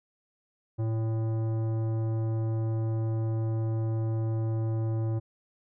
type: tone with tanh clipping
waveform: sine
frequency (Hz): 111.8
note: A2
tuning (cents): +28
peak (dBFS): -28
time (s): 0.78-5.2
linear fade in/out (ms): 20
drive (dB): 14
effects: none